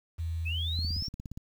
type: tone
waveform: sine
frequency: 82.41 Hz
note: E2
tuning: in tune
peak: -30 dBFS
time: 0.18-1.02 s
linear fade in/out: 20 ms
type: linear sweep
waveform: sine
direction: up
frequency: 2486 to 5588 Hz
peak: -33 dBFS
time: 0.45-1.09 s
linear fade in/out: 20 ms
type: click train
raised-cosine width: 5 ms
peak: -27 dBFS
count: 11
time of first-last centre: 0.79-1.375 s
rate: 17.1 Hz
effects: 9-bit